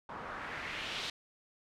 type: noise with low-pass filter sweep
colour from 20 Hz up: white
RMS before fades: -41 dBFS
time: 0.09-1.1 s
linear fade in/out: 2 ms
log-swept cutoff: 990 to 3900 Hz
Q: 2
effects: none